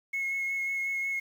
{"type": "tone with vibrato", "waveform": "sine", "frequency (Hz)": 2175, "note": "C#7", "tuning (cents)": -33, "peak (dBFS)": -27, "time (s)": [0.13, 1.2], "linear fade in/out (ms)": 10, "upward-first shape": "sine", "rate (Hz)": 5.5, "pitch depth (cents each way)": 13, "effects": ["tanh soft clip ceiling -25 dBFS", "9-bit"]}